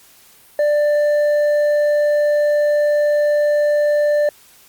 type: tone with hard clipping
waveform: sine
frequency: 591 Hz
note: D5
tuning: 11 cents sharp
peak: -14 dBFS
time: 0.59-4.29 s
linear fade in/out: 2 ms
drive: 4 dB
effects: white hiss -48 dBFS RMS until 4.68 s + Opus 48 kbps